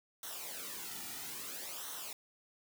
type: noise with flanger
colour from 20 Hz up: white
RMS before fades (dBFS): -44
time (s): 0.23-2.13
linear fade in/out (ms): 2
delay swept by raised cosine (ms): 0.41 to 1.91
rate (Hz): 0.6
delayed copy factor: -0.7
effects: none